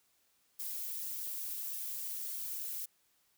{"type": "noise with flanger", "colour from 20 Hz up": "violet", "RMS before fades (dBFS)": -40, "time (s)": [0.59, 2.86], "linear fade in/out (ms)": 10, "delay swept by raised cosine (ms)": [2, 3.9], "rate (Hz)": 1.7, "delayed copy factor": -0.8, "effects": ["white hiss -73 dBFS RMS until 3.37 s"]}